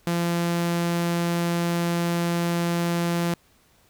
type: tone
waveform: sawtooth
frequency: 171.3 Hz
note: F3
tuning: 33 cents flat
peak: -18 dBFS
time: 0.07-3.34 s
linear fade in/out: 2 ms
effects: pink hiss -60 dBFS RMS until 3.89 s